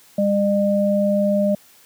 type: tone pair together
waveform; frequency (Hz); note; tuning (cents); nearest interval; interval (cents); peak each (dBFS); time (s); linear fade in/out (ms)
sine; 201.7 / 604.4; G3 / D5; +50 / +50; octave + perfect fifth; 1900; -18; 0.18-1.55; 5
effects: white hiss -51 dBFS RMS until 1.85 s + high-pass 80 Hz 12 dB/octave